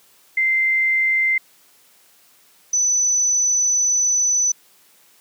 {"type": "tone pair in turn", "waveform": "sine", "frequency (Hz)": [2083, 5991], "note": ["C7", "F#8"], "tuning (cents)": [-8, 21], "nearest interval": "octave + tritone", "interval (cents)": 1829, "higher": "second", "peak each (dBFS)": -15, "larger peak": "neither", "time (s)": [[0.37, 1.38], [2.73, 4.52]], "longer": "second", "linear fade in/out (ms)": 5, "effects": ["white hiss -54 dBFS RMS until 5.2 s", "high-pass 150 Hz 12 dB/octave"]}